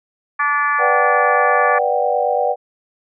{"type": "harmonic tone", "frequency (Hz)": 290, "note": "D4", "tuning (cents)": -22, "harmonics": [3, 4, 5, 6, 7, 8], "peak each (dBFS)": [-26, -17, -27, -19, -30, -29], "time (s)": [0.39, 1.79], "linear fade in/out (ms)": 10}
{"type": "chord", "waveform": "sine", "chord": "G major seventh", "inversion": "first", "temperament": "just", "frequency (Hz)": [490, 588, 735, 784], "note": ["B4", "D5", "F#5", "G5"], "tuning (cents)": [-14, 2, -12, 0], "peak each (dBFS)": -20, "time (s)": [0.78, 2.56], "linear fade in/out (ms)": 50}
{"effects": []}